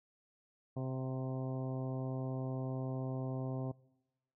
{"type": "harmonic tone with a mistuned harmonic", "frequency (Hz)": 130.81, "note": "C3", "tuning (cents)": 0, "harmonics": [1, 2, 3, 4, 5, 6, 7, 8], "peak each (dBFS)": [-37, -42, -47, -48, -48, -53, -56, -57], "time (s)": [0.76, 3.72], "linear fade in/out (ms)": 10, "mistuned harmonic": 6, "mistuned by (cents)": -38, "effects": ["noise-tail reverb RT60 1.0 s tail -24 dB re dry"]}